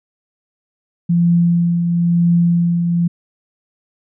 sine tone with tremolo, 171.6 Hz, F3, 30 cents flat, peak -9 dBFS, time 1.09-3.08 s, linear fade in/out 10 ms, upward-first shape triangle, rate 1 Hz, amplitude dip 45%, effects none

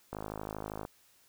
click train, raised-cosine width 1 ms, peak -24 dBFS, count 39, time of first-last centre 0.13-0.851 s, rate 52.7 Hz, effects white hiss -65 dBFS RMS until 1.28 s

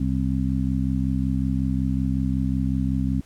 harmonic tone, 65.41 Hz, C2, in tune, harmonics 1 / 2 / 3 / 4, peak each -26 / -26 / -26 / -26 dBFS, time 0-3.21 s, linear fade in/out 5 ms, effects pink hiss -55 dBFS RMS until 3.25 s + low-pass 12000 Hz 12 dB/octave

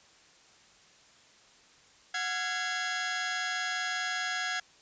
sawtooth tone cluster, 735 / 1366 / 1660 / 2059 Hz, F#5 / F6 / G#6 / C7, -12 / -39 / -1 / -28 cents, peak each -34 / -35 / -29 / -36 dBFS, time 2.14-4.6 s, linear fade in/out 5 ms, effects white hiss -59 dBFS RMS until 4.81 s + resampled to 16000 Hz

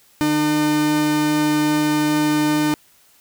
45% pulse tone pair together, 150.4 / 302.1 Hz, D3 / D4, +42 / +49 cents, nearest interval octave, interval 1207 cents, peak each -27 / -16 dBFS, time 0.21-2.74 s, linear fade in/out 0 ms, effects white hiss -54 dBFS RMS until 3.2 s

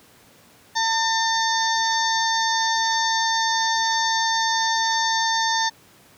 harmonic tone, 901 Hz, A5, 41 cents sharp, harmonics 1 / 2 / 4 / 5 / 6 / 7, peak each -22 / -25 / -28 / -29 / -30 / -30 dBFS, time 0.75-5.7 s, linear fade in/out 20 ms, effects pink hiss -52 dBFS RMS until 6.17 s + high-pass 100 Hz 12 dB/octave

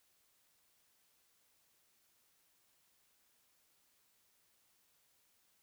silence, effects white hiss -74 dBFS RMS until 5.62 s

